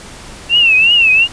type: tone with vibrato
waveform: sine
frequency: 2700 Hz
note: E7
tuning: 41 cents sharp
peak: -6 dBFS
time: 0.49-1.28 s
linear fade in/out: 50 ms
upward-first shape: triangle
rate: 2.8 Hz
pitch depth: 140 cents each way
effects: pink hiss -33 dBFS RMS until 1.32 s + resampled to 22050 Hz